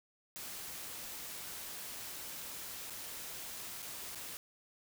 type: noise with dropouts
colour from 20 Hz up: white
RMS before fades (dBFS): -45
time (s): 0.36-4.37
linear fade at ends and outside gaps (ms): 0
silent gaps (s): 2.899-2.905 / 3.821-3.826 / 4.149-4.156
effects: none